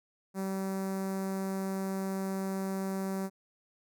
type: tone with notch filter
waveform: sawtooth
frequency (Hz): 192.3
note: G3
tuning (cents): -33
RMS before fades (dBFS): -34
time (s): 0.34-3.3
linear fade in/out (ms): 50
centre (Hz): 3100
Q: 0.53
effects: none